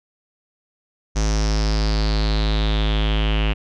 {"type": "tone with low-pass filter sweep", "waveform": "square", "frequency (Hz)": 53.1, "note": "G#1", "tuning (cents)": 39, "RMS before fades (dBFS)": -19, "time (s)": [1.15, 3.54], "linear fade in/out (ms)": 20, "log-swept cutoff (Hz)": [6100, 2800], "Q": 6.1, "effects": []}